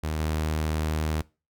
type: tone with level steps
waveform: sawtooth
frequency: 77.8 Hz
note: D#2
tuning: in tune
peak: -23 / -21 dBFS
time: 0.03-1.22 s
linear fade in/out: 10 ms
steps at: 0.19 s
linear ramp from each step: 10 ms
effects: noise-tail reverb RT60 0.3 s tail -22 dB re dry